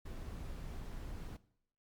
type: noise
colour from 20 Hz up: brown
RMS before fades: -44 dBFS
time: 0.05-1.37 s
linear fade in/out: 10 ms
effects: noise-tail reverb RT60 0.7 s tail -19 dB re dry + MP3 96 kbps